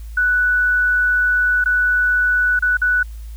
sine tone with dropouts, 1482 Hz, F#6, 2 cents sharp, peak -13 dBFS, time 0.17-3.03 s, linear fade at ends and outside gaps 5 ms, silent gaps 1.641-1.658 / 2.592-2.623 / 2.771-2.816 s, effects added 55 Hz sine -29 dBFS peak until 3.36 s + white hiss -51 dBFS RMS until 3.36 s

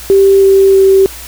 sine tone with pitch steps, 391.1 / 388.6 / 386.2 Hz, G4 / G4 / G4, -4 / -15 / -26 cents, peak -3 dBFS, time 0.1-1.06 s, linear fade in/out 0 ms, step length 320 ms, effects added 60 Hz sine -32 dBFS peak until 1.27 s + white hiss -29 dBFS RMS until 1.27 s

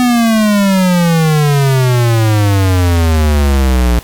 square exponential sweep, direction down, 250.8 to 58.27 Hz, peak -8 dBFS, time 0-3.99 s, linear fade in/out 0 ms, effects pink hiss -34 dBFS RMS until 4.03 s + MP3 96 kbps

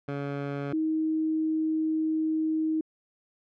15% pulse / sine tone pair in turn, 141.5 / 315.5 Hz, C#3 / D#4, +36 / +24 cents, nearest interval octave + major second, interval 1388 cents, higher second, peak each -24 dBFS, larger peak neither, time 0.08-0.73 / 0.73-2.81 s, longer second, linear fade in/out 5 ms, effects low-pass 2000 Hz 12 dB/octave

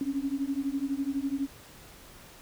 sine beating tone pair, 270.1 / 282.1 Hz, C#4 / C#4, -45 / +30 cents, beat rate 12 Hz, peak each -31 dBFS, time 0.01-1.47 s, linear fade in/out 2 ms, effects pink hiss -51 dBFS RMS until 2.41 s

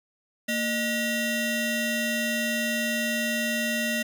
25% pulse ring-modulated tone, 840 Hz, G#5, 19 cents sharp, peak -18 dBFS, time 0.48-4.03 s, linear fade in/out 10 ms, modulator 1070 Hz, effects none

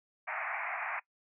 white band-pass noise, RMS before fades -37 dBFS, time 0.27-1 s, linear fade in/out 10 ms, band 640 to 2400 Hz, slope 96 dB/octave, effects noise-tail reverb RT60 0.1 s tail -21 dB re dry

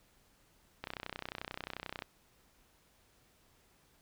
click train, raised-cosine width 0.3 ms, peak -23 dBFS, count 38, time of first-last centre 0.84-2.022 s, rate 31.3 Hz, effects pink hiss -68 dBFS RMS until 4.01 s

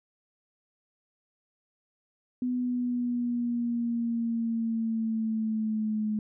sine exponential sweep, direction down, 250 to 212.9 Hz, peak -26 dBFS, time 2.42-6.19 s, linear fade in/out 2 ms, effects none

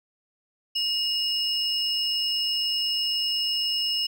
triangle tone pair together, 2870 / 5242 Hz, F7 / E8, +47 / -11 cents, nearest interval minor seventh, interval 1042 cents, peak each -25 dBFS, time 0.75-4.07 s, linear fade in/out 10 ms, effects none

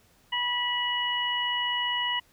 harmonic tone, 975 Hz, B5, 23 cents flat, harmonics 1 / 2 / 3, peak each -31 / -31 / -28 dBFS, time 0.32-2.2 s, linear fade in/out 10 ms, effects pink hiss -62 dBFS RMS until 2.32 s

